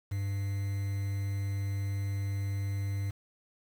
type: tone with quantisation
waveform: triangle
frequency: 99.3 Hz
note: G2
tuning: 23 cents sharp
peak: -28 dBFS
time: 0.11-3.11 s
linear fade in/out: 10 ms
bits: 8
effects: none